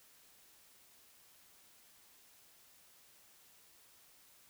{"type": "silence", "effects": ["white hiss -64 dBFS RMS until 4.49 s"]}